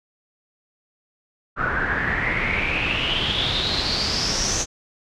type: noise with low-pass filter sweep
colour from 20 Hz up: pink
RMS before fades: -23 dBFS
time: 1.56-4.66 s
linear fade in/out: 50 ms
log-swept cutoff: 1400 to 6400 Hz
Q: 8.2
effects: none